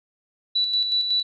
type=tone with tremolo; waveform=sine; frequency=3951 Hz; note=B7; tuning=in tune; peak=-18 dBFS; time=0.55-1.23 s; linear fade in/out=10 ms; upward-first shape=square; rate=5.4 Hz; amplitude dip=45%; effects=none